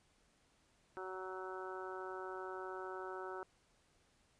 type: harmonic tone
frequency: 187.1 Hz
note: F#3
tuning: 20 cents sharp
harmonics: 2 / 3 / 4 / 5 / 6 / 7 / 8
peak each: -46 / -53 / -52 / -51 / -58 / -50 / -53 dBFS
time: 0.97-3.43 s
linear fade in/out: 0 ms
effects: pink hiss -73 dBFS RMS until 4.39 s + resampled to 22050 Hz